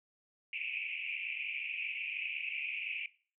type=band-pass noise; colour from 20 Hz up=pink; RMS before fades=-39 dBFS; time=0.53-3.06 s; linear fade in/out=2 ms; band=2300 to 2700 Hz; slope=96 dB/octave; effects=noise-tail reverb RT60 0.4 s tail -19 dB re dry